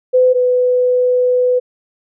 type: tone pair in turn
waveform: sine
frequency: 507 / 498.9 Hz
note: B4 / B4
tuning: +45 / +17 cents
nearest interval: unison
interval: 28 cents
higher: first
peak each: -7 / -10 dBFS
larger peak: first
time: 0.13-0.34 / 0.34-1.6 s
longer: second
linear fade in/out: 20 ms
effects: none